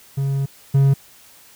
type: tone pair in turn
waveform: triangle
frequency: 137.5 / 137.5 Hz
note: C#3 / C#3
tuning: -14 / -14 cents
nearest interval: unison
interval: 0 cents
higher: neither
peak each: -16 / -9 dBFS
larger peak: second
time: 0.17-0.46 / 0.74-0.94 s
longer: first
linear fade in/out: 10 ms
effects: white hiss -48 dBFS RMS until 1.55 s